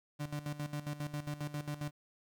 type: tone with tremolo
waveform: 35% pulse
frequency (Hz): 147.4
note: D3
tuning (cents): +7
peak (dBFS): -34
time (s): 0.19-1.91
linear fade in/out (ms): 20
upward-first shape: square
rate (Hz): 7.4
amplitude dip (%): 75
effects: 12-bit